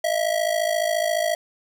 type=ring-modulated tone; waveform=square; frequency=650 Hz; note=E5; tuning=24 cents flat; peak=-18 dBFS; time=0.04-1.35 s; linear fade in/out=2 ms; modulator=27.2 Hz; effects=none